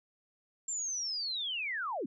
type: linear sweep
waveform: sine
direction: down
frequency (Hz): 7420 to 209.1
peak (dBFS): -33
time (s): 0.68-2.06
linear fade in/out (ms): 5
effects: none